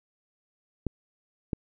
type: clicks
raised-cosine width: 3 ms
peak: -15 dBFS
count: 2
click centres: 0.867 / 1.532 s
effects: none